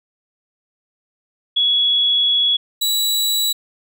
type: tone pair in turn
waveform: sine / sawtooth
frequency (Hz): 3366 / 3917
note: G#7 / B7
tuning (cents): +23 / -15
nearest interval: minor third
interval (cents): 262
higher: second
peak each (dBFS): -13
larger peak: neither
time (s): 1.56-2.57 / 2.81-3.53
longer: first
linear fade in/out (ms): 10
effects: none